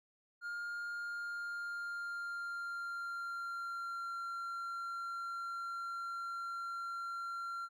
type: tone with pitch glide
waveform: triangle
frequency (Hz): 1412 to 1375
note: F6 to F6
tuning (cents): +19 to -27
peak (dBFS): -37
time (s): 0.41-7.69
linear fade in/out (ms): 50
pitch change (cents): -46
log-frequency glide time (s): 0.94-4.14
effects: none